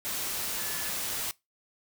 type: tone in noise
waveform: sine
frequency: 1727 Hz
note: A6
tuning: 33 cents flat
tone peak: -42 dBFS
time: 0.59-0.9 s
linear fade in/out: 0 ms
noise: white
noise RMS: -33 dBFS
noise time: 0.05-1.31 s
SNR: -12 dB
effects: noise-tail reverb RT60 0.2 s tail -21 dB re dry